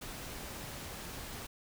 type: noise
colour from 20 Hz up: pink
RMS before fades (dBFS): -44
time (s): 0.01-1.47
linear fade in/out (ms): 10
effects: none